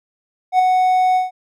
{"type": "tone with ADSR envelope", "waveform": "triangle", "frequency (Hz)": 740, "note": "F#5", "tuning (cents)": 0, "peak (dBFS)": -6, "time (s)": [0.52, 1.31], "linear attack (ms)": 72, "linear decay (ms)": 6, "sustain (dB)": -4, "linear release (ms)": 150, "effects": []}